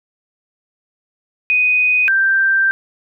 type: tone pair in turn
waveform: sine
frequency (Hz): 2493 / 1570.5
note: D#7 / G6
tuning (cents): +3 / +3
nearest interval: minor sixth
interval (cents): 800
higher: first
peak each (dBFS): -11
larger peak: neither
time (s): 1.5-2.08 / 2.08-2.71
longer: second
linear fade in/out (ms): 0
effects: none